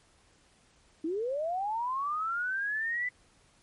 sine linear sweep, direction up, 303.9 to 2006 Hz, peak -29 dBFS, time 1.04-3.09 s, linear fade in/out 5 ms, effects pink hiss -64 dBFS RMS until 3.62 s + MP3 48 kbps

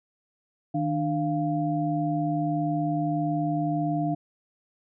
sine tone cluster, 155.9 / 297.5 / 694 Hz, D#3 / D4 / F5, +4 / +22 / -11 cents, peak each -28 / -27 / -29 dBFS, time 0.74-4.15 s, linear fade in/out 10 ms, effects none

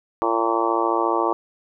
harmonic tone, 114.2 Hz, A#2, 35 cents flat, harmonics 3 / 4 / 5 / 6 / 7 / 8 / 9 / 10, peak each -24 / -27 / -28 / -29 / -28 / -25 / -29 / -25 dBFS, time 0.22-1.33 s, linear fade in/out 0 ms, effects none

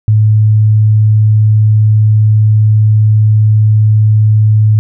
sine tone, 107.5 Hz, A2, 40 cents flat, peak -4 dBFS, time 0.08-4.79 s, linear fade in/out 0 ms, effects none

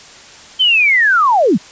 sine linear sweep, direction down, 3136 to 139.9 Hz, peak -8 dBFS, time 0.59-1.58 s, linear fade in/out 20 ms, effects white hiss -38 dBFS RMS until 1.71 s + resampled to 16000 Hz

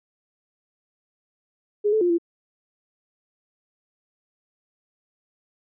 sine tone with pitch steps, 414.9 / 435.8 / 352.1 / 339.9 Hz, G#4 / A4 / F4 / F4, -2 / -17 / +14 / -47 cents, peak -17 dBFS, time 1.84-2.184 s, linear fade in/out 20 ms, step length 86 ms, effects none

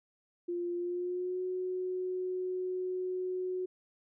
sine tone with pitch glide, 349.2 to 367.8 Hz, F4 to F#4, 0 to -10 cents, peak -32 dBFS, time 0.48-3.66 s, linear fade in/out 10 ms, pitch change +90 cents, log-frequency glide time 0.76-1.42 s, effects none

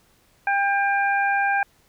harmonic tone, 798 Hz, G5, 31 cents sharp, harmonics 1 / 2 / 3, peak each -21 / -22 / -29 dBFS, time 0.47-1.63 s, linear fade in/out 2 ms, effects pink hiss -60 dBFS RMS until 1.88 s

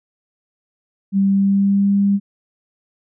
sine tone with pitch glide, 196 to 199.77 Hz, G3 to G3, 0 to +33 cents, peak -12 dBFS, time 1.12-2.2 s, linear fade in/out 50 ms, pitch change +33 cents, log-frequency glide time 1.26-1.94 s, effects none

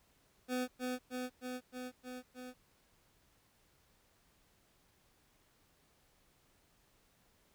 25% pulse tone with echo, 251.8 Hz, B3, 34 cents sharp, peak -30 dBFS, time 0.48-0.68 s, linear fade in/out 50 ms, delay 310 ms, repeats 6, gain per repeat -2 dB, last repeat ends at 2.54 s, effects pink hiss -71 dBFS RMS until 7.54 s

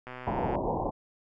click train, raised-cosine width 0.5 ms, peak -26 dBFS, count 62, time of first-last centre 0.07-0.554 s, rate 126 Hz
white low-pass noise, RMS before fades -30 dBFS, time 0.26-0.91 s, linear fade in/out 20 ms, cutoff 980 Hz, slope 96 dB/octave
effects none

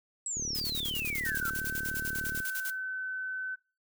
sine exponential sweep, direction down, 7902 to 1320 Hz, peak -32 dBFS, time 0.26-1.5 s, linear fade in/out 2 ms
click train, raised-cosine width 3 ms, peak -29 dBFS, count 76, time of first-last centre 0.37-2.403 s, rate 36.9 Hz
blue noise with tremolo, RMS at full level -37 dBFS, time 0.55-2.71 s, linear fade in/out 0 ms, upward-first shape square, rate 10 Hz, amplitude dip 80%
sine tone with pitch glide, 1535 to 1520 Hz, G6 to F#6, -37 to +46 cents, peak -33 dBFS, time 1.25-3.56 s, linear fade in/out 20 ms, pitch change -17 cents, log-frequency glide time 1.79-3.08 s
effects noise-tail reverb RT60 0.3 s tail -19 dB re dry

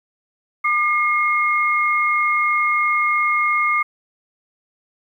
sine tone pair together, 1202.9 / 2146 Hz, D6 / C7, +41 / +43 cents, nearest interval minor seventh, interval 1002 cents, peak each -18 dBFS, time 0.64-3.83 s, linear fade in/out 10 ms, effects 9-bit

